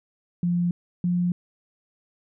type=tone pair in turn; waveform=sine; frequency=174.61 / 176.74 Hz; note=F3 / F3; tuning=0 / +21 cents; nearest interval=unison; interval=21 cents; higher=second; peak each=-20 dBFS; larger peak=neither; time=0.43-0.71 / 1.04-1.32 s; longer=neither; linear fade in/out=2 ms; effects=none